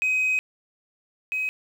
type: tone pair in turn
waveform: sine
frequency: 2523 / 2533 Hz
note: D#7 / D#7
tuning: +23 / +30 cents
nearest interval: unison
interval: 7 cents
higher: second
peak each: -18 / -23 dBFS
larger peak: first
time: 0.02-0.39 / 1.32-1.49 s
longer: first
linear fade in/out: 0 ms
effects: tanh soft clip ceiling -18 dBFS + 8-bit